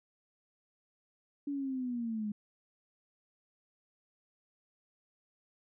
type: linear sweep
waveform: sine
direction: down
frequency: 288.1 to 205.5 Hz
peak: -33 dBFS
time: 1.47-2.32 s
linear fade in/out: 5 ms
effects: none